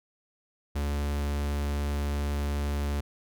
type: tone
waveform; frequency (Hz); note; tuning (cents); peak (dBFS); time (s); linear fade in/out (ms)
45% pulse; 72.1; D2; -31; -27; 0.75-3.01; 10
effects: none